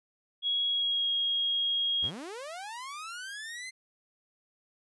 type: tone with pitch glide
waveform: sine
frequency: 3322 to 3274 Hz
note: G#7 to G#7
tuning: 0 to -25 cents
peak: -26 dBFS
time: 0.42-2.11 s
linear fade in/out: 50 ms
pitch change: -25 cents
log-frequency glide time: 0.67-1.1 s
type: linear sweep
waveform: sawtooth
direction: up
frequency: 55 to 2093 Hz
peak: -35 dBFS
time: 2.02-3.71 s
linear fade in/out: 20 ms
effects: resampled to 24000 Hz